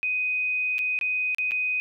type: tone with dropouts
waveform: sine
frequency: 2501 Hz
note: D#7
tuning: 8 cents sharp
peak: -23 dBFS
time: 0.03-1.8 s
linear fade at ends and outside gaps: 0 ms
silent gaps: 0.783-0.79 / 0.989-1.012 / 1.347-1.384 / 1.51-1.518 s
effects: none